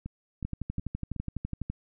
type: two click trains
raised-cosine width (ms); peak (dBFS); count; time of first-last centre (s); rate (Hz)
5; -24 / -20; 4 / 16; 0.06-1.163 / 0.45-1.7; 2.72 / 12
effects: none